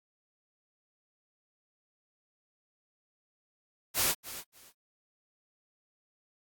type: noise with echo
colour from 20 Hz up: white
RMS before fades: -27 dBFS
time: 3.94-4.15 s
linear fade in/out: 50 ms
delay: 290 ms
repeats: 2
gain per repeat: -14 dB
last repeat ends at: 4.73 s
effects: AAC 64 kbps